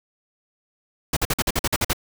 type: noise bursts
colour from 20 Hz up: pink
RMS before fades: -21 dBFS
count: 10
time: 1.13-1.932 s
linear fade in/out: 5 ms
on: 37 ms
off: 48 ms
effects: none